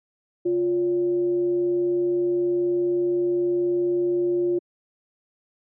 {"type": "tone with frequency modulation", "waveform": "sine", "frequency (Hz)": 352, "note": "F4", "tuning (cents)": 14, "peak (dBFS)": -19, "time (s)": [0.45, 4.59], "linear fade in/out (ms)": 10, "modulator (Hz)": 215, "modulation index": 0.29, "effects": ["high-pass 200 Hz 12 dB/octave"]}